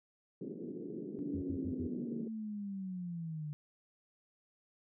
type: band-pass noise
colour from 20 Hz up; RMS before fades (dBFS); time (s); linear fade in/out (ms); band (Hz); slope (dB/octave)
white; -43; 0.41-2.28; 5; 150 to 420; 48
type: linear sweep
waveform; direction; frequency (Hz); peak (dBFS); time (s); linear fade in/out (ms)
sine; down; 291.8 to 146.83; -38; 1.19-3.53; 0
type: tone bursts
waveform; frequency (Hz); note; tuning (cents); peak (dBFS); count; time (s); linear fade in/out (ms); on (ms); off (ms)
sine; 88.3; F2; +20; -40; 4; 1.34-1.875; 10; 82; 69
effects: none